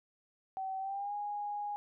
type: tone with pitch glide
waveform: sine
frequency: 765 to 824.7 Hz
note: G5 to G#5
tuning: -42 to -12 cents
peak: -35 dBFS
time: 0.57-1.76 s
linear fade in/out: 0 ms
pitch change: +130 cents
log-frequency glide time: 0.79-1.14 s
effects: none